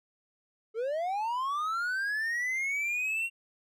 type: linear sweep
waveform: triangle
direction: up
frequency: 424.9 to 2760 Hz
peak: -27 dBFS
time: 0.74-3.3 s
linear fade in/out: 50 ms
effects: none